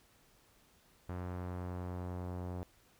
sawtooth tone with low-pass filter sweep, 90 Hz, F#2, 47 cents flat, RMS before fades -41 dBFS, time 1.09-2.63 s, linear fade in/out 0 ms, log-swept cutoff 1400 to 840 Hz, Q 1.1, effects pink hiss -67 dBFS RMS until 2.99 s

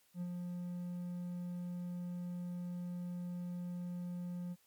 triangle tone with ADSR envelope, 176.8 Hz, F3, 22 cents sharp, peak -34 dBFS, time 0.14-4.56 s, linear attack 73 ms, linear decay 51 ms, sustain -3 dB, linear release 40 ms, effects white hiss -71 dBFS RMS until 4.66 s + MP3 96 kbps

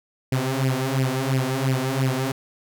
sawtooth tone with flanger, 131.9 Hz, C3, 14 cents sharp, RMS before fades -23 dBFS, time 0.32-2.32 s, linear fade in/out 5 ms, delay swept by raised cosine 0.38 to 5.28 ms, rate 2.9 Hz, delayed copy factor +0.8, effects none

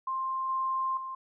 sine tone with level steps, 1053 Hz, C6, 11 cents sharp, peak -29 / -27 / -35 dBFS, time 0.07-1.15 s, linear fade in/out 5 ms, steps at 0.49 / 0.97 s, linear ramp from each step 2 ms, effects none

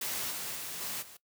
white noise with level steps, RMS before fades -35 / -38 / -40 / -37 / -51 dBFS, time 0.01-1.17 s, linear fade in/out 5 ms, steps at 0.3 / 0.55 / 0.8 / 1.01 s, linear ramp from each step 20 ms, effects noise-tail reverb RT60 0.1 s tail -19 dB re dry + high-pass 80 Hz 12 dB/octave

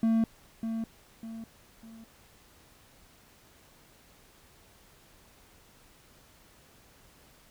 triangle tone with echo, 225 Hz, A3, 39 cents sharp, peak -20 dBFS, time 0.03-0.24 s, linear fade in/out 2 ms, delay 600 ms, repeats 3, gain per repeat -8 dB, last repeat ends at 2.04 s, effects pink hiss -59 dBFS RMS until 7.5 s

